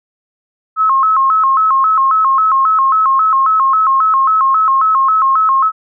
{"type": "tone with vibrato", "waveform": "sine", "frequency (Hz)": 1178, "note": "D6", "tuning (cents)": 5, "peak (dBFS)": -8, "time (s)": [0.76, 5.72], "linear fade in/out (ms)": 50, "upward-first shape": "square", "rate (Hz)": 3.7, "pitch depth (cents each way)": 160, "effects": []}